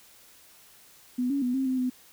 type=tone with pitch steps; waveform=sine; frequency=249 / 279.5 / 247.3 / 266.5 / 258.7 / 252.6 Hz; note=B3 / C#4 / B3 / C4 / C4 / B3; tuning=+14 / +14 / +3 / +32 / -19 / +39 cents; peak=-24 dBFS; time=1.18-1.9 s; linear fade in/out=10 ms; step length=120 ms; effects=white hiss -55 dBFS RMS until 2.12 s